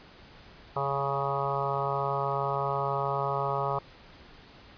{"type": "harmonic tone with a mistuned harmonic", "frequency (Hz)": 138.59, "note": "C#3", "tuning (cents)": 0, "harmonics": [1, 3, 4, 5, 6, 7, 8, 9], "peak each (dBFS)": [-35, -35, -35, -35, -35, -35, -35, -35], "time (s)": [0.76, 3.79], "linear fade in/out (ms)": 5, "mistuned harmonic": 4, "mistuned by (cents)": 19, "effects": ["pink hiss -52 dBFS RMS until 4.77 s", "resampled to 11025 Hz"]}